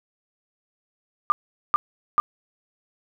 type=tone bursts; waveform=sine; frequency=1196 Hz; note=D6; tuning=31 cents sharp; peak=-14 dBFS; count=3; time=1.3-2.2 s; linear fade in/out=0 ms; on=20 ms; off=420 ms; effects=none